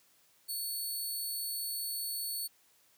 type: tone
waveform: 5% pulse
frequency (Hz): 4435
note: C#8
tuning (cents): 0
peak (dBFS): -28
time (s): 0.48-2.48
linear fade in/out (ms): 20
effects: white hiss -67 dBFS RMS until 2.97 s + high-pass 60 Hz 12 dB/octave